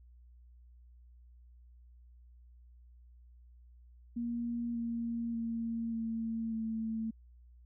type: tone with pitch steps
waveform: sine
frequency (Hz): 236.2 / 232.8 / 229.5 / 226.2 / 222.9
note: A#3 / A#3 / A#3 / A3 / A3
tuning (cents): +23 / -2 / -27 / +48 / +23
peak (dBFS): -33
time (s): 4.16-7.11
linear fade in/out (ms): 10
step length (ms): 590
effects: added 60 Hz sine -55 dBFS peak until 7.65 s